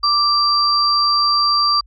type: tone pair together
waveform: sine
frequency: 1174.7 / 4709 Hz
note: D6 / D8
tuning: 0 / +4 cents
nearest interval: 2 octaves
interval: 2404 cents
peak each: -15 dBFS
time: 0.03-1.81 s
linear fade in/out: 10 ms
effects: added 50 Hz sine -44 dBFS peak until 1.86 s + MP3 32 kbps